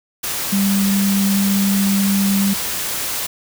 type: tone in noise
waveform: sine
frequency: 197.5 Hz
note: G3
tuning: 13 cents sharp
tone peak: -14 dBFS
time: 0.52-2.54 s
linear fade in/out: 10 ms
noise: white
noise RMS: -23 dBFS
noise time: 0.23-3.27 s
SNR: +6 dB
effects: none